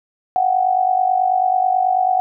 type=tone with amplitude modulation; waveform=sine; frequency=743 Hz; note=F#5; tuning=7 cents sharp; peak=-10 dBFS; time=0.36-2.2 s; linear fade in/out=0 ms; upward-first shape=sine; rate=49.2 Hz; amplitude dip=75%; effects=none